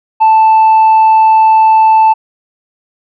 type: tone with tanh clipping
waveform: sine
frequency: 880 Hz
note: A5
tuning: in tune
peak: -4 dBFS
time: 0.2-2.14 s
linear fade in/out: 20 ms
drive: 1 dB
effects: none